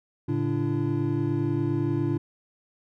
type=tone cluster; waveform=triangle; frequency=113.1 / 143.1 / 291.8 / 339 Hz; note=A2 / D3 / D4 / E4; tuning=+48 / -45 / -11 / +49 cents; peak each=-27 dBFS; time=0.28-2.18 s; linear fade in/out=10 ms; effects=none